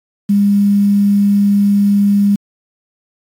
sine tone with quantisation, 202.1 Hz, G#3, 47 cents flat, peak -8 dBFS, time 0.29-2.36 s, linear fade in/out 10 ms, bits 6, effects AAC 48 kbps

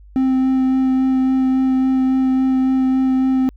triangle tone with vibrato, 261.6 Hz, C4, in tune, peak -11 dBFS, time 0.16-3.49 s, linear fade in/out 0 ms, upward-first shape sine, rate 3.6 Hz, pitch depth 9 cents each way, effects added 50 Hz sine -40 dBFS peak until 3.56 s

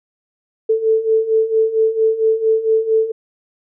sine beating tone pair, 440 / 444.4 Hz, A4 / A4, 0 / +17 cents, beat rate 4.4 Hz, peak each -18 / -14 dBFS, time 0.69-3.12 s, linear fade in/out 10 ms, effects none

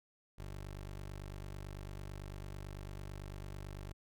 20% pulse tone, 49 Hz, G1, in tune, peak -39 dBFS, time 0.38-3.93 s, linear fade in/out 10 ms, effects none

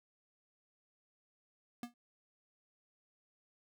square tone with exponential decay, 240 Hz, B3, 49 cents flat, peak -37 dBFS, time 1.83-1.94 s, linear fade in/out 2 ms, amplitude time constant 22 ms, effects none

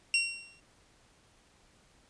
sawtooth tone with exponential decay, 2743 Hz, F7, 32 cents flat, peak -19 dBFS, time 0.14-0.6 s, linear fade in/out 1 ms, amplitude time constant 100 ms, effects pink hiss -64 dBFS RMS until 2.09 s + resampled to 22050 Hz

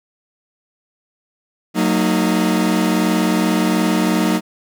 40% pulse chord, D# minor, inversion first, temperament equal with one note detuned, 185 / 227.9 / 311.1 Hz, F#3 / A#3 / D#4, 0 / -39 / 0 cents, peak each -18 dBFS, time 1.74-4.41 s, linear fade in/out 50 ms, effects none

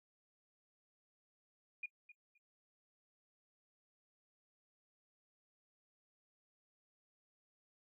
sine tone with echo, 2436 Hz, D#7, 37 cents flat, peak -39 dBFS, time 1.83-1.86 s, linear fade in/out 5 ms, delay 260 ms, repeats 2, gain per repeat -15 dB, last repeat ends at 2.38 s, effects noise-tail reverb RT60 0.1 s tail -22 dB re dry

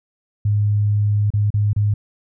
sine tone with dropouts, 103.83 Hz, G#2, in tune, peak -14 dBFS, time 0.45-1.94 s, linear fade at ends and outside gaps 5 ms, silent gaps 1.304-1.337 / 1.504-1.54 / 1.732-1.762 s, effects none

